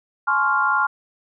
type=chord; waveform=sine; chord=Db major seventh; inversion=second; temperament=equal with one note detuned; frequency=847.1 / 1046.5 / 1108.7 / 1396.9 Hz; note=Ab5 / C6 / Db6 / F6; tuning=+34 / 0 / 0 / 0 cents; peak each=-24 / -23 / -24 / -19 dBFS; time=0.27-0.87 s; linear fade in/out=10 ms; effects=none